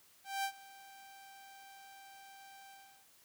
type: tone with ADSR envelope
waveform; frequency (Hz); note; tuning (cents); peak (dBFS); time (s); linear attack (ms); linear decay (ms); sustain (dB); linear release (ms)
sawtooth; 784; G5; 0; -29; 0.24-3.08; 200; 76; -21; 370
effects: white hiss -65 dBFS RMS until 3.24 s + high-pass 60 Hz 12 dB/octave